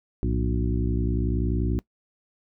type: harmonic tone with a mistuned harmonic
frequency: 60.5 Hz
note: B1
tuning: 35 cents flat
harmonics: 1 / 2 / 3 / 4 / 5 / 6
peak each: -25 / -28 / -31 / -32 / -32 / -34 dBFS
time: 0.23-1.79 s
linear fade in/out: 0 ms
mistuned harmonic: 2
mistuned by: -140 cents
effects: noise-tail reverb RT60 0.1 s tail -22 dB re dry